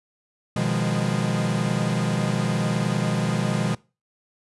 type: chord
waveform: 45% pulse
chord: F half-diminished seventh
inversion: second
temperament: equal with one note detuned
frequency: 123.47 / 155.56 / 174.61 / 205 Hz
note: Cb3 / Eb3 / F3 / Ab3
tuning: 0 / 0 / 0 / -22 cents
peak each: -27 dBFS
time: 0.56-3.75 s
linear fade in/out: 5 ms
effects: noise-tail reverb RT60 0.3 s tail -22 dB re dry + resampled to 24000 Hz